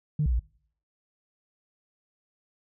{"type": "tone with pitch steps", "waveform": "sine", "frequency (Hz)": [150.2, 62.8, 58.1], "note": ["D3", "B1", "A#1"], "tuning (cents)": [39, 30, -5], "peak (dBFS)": -21, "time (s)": [0.19, 0.394], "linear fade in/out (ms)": 5, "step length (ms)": 68, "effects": ["noise-tail reverb RT60 0.6 s tail -24 dB re dry", "tanh soft clip ceiling -17 dBFS"]}